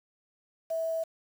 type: tone with quantisation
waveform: sine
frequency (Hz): 652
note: E5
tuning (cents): -19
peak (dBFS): -28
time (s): 0.7-1.04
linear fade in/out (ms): 10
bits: 8
effects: none